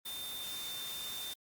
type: tone in noise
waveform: sine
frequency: 3599 Hz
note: A7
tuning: 38 cents sharp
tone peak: -41 dBFS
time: 0.05-1.34 s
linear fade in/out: 10 ms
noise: white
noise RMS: -44 dBFS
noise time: 0.05-1.34 s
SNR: 0 dB
effects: Opus 32 kbps